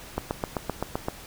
click train, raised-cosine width 1 ms, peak -12 dBFS, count 8, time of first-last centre 0.18-1.084 s, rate 7.74 Hz, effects pink hiss -44 dBFS RMS until 1.26 s

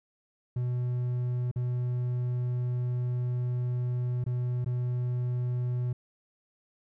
triangle tone with dropouts, 123.47 Hz, B2, in tune, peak -25 dBFS, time 0.56-5.93 s, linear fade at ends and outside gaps 5 ms, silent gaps 1.514-1.559 / 4.241-4.263 / 4.646-4.66 s, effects none

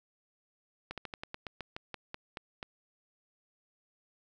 slowing click train, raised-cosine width 0.3 ms, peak -23 dBFS, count 13, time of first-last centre 0.91-2.629 s, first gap 67 ms, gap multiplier 1.13, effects none

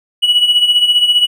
triangle tone with tremolo, 2934 Hz, F#7, 15 cents flat, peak -3 dBFS, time 0.22-1.27 s, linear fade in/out 20 ms, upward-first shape sine, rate 15 Hz, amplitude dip 70%, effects tanh soft clip ceiling -2 dBFS

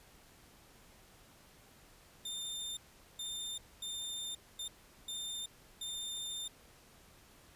sawtooth tone bursts at uneven times, 3607 Hz, A7, 42 cents sharp, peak -36 dBFS, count 6, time 2.25-2.77 / 3.19-3.58 / 3.82-4.35 / 4.59-4.68 / 5.08-5.46 / 5.81-6.48 s, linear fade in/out 5 ms, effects pink hiss -61 dBFS RMS until 7.55 s + resampled to 32000 Hz

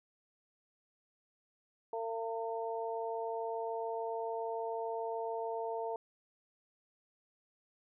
harmonic tone, 226.9 Hz, A#3, 47 cents flat, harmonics 2 / 3 / 4, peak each -38 / -40 / -41 dBFS, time 1.93-5.96 s, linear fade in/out 2 ms, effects none

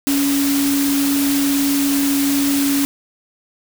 sine tone in noise, 280 Hz, C#4, 18 cents sharp, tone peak -15 dBFS, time 0.07-2.85 s, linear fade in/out 0 ms, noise white, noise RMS -23 dBFS, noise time 0.07-2.85 s, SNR +5 dB, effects none

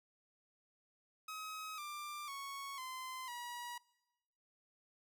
sawtooth tone with pitch steps, 1271 / 1185.9 / 1106.5 / 1032.4 / 963.2 Hz, D#6 / D6 / C#6 / C6 / B5, +36 / +16 / -3 / -23 / -44 cents, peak -40 dBFS, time 1.28-3.78 s, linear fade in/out 5 ms, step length 500 ms, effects noise-tail reverb RT60 1.0 s tail -22 dB re dry

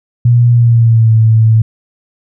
sine tone with pitch glide, 120 to 111.32 Hz, B2 to A2, -49 to +21 cents, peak -4 dBFS, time 0.25-1.62 s, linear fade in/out 5 ms, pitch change -130 cents, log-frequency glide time 0.51-1.13 s, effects none

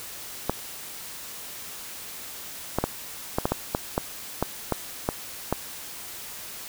clicks, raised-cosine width 1 ms, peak -8 dBFS, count 12, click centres 0.496 / 2.786 / 2.84 / 3.385 / 3.455 / 3.52 / 3.749 / 3.979 / 4.426 / 4.723 / 5.089 / 5.526 s, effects white hiss -39 dBFS RMS until 6.68 s

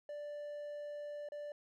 triangle tone with dropouts, 587.3 Hz, D5, in tune, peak -40 dBFS, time 0.09-1.52 s, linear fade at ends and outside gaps 2 ms, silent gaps 1.288-1.32 s, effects none

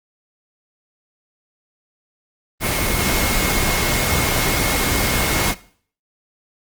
sine tone in noise, 2159 Hz, C#7, 46 cents flat, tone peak -27 dBFS, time 2.6-5.55 s, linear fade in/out 50 ms, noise pink, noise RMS -19 dBFS, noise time 2.6-5.55 s, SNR -11 dB, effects noise-tail reverb RT60 0.5 s tail -18 dB re dry + Opus 24 kbps

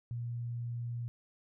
sine tone, 119 Hz, A#2, 36 cents sharp, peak -35 dBFS, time 0.11-1.08 s, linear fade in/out 0 ms, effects none

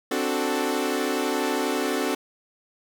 sawtooth chord, D dominant seventh, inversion third, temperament equal, 261.6 / 293.7 / 370 / 440 Hz, C4 / D4 / F#4 / A4, 0 / 0 / 0 / 0 cents, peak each -25 dBFS, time 0.11-2.15 s, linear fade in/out 5 ms, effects none

